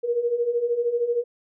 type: beating tone pair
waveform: sine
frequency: 466.2 / 479.2 Hz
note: A#4 / A#4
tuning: 0 / +48 cents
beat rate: 13 Hz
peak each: -27 / -22 dBFS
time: 0.03-1.24 s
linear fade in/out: 20 ms
effects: none